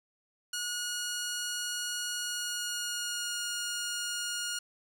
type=tone with pitch glide; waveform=10% pulse; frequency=1446 to 1429.4 Hz; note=F#6 to F6; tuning=-40 to +40 cents; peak=-24 dBFS; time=0.53-4.59 s; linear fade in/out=5 ms; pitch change=-20 cents; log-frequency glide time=2.19-3.41 s; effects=none